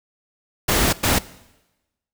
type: noise bursts at uneven times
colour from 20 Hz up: pink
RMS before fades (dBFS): -18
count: 2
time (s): 0.68-0.93 / 1.03-1.19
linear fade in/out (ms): 10
effects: noise-tail reverb RT60 1.0 s tail -19 dB re dry